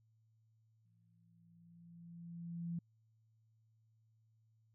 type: tone with exponential growth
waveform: sine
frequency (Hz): 170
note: F3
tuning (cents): -46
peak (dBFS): -37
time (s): 0.85-2.79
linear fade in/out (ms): 5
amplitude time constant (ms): 420
effects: added 111 Hz sine -70 dBFS peak until 4.74 s